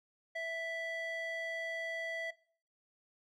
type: tone with band-pass filter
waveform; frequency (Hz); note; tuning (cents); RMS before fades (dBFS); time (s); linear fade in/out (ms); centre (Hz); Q
square; 659.3; E5; 0; -39; 0.35-2.31; 10; 1500; 5.4
effects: noise-tail reverb RT60 0.5 s tail -20 dB re dry